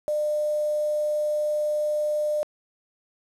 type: tone with quantisation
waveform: sine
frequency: 601 Hz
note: D5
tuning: 40 cents sharp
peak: -22 dBFS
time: 0.08-2.43 s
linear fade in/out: 0 ms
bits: 7
effects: low-pass 11000 Hz 12 dB/octave